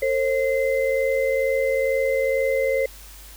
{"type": "tone cluster", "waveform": "sine", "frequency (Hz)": [453.8, 536, 2064], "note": ["A#4", "C5", "C7"], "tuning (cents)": [-47, 42, -24], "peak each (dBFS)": [-25, -20, -28], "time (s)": [0.02, 2.86], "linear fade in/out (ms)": 5, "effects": ["added 50 Hz sine -43 dBFS peak until 3.36 s", "white hiss -45 dBFS RMS until 3.36 s"]}